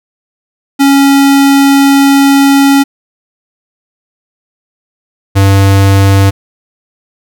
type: tone pair in turn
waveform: square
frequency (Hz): 277.2 / 98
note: C#4 / G2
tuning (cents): 0 / 0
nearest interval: octave + tritone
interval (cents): 1800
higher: first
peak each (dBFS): -4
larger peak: neither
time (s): 0.79-2.84 / 5.35-6.31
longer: first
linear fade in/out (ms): 20
effects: none